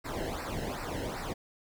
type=noise with flanger; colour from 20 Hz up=brown; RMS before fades=-36 dBFS; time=0.04-1.34 s; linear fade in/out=20 ms; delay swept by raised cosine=0.3 to 0.87 ms; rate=2.6 Hz; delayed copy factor=-0.85; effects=none